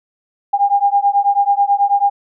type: beating tone pair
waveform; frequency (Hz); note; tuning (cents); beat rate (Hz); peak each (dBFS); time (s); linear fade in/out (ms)
sine; 801 / 810.2; G5 / G#5; +37 / -43; 9.2; -14; 0.53-2.1; 10
effects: none